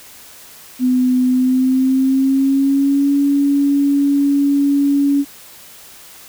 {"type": "tone with pitch glide", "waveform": "sine", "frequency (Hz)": [252.8, 282.1], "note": ["B3", "C#4"], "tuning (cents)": [41, 30], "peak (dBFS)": -11, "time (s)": [0.79, 5.25], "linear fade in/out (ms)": 50, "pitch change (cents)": 189, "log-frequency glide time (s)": [1.26, 3.12], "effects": ["white hiss -40 dBFS RMS until 6.28 s"]}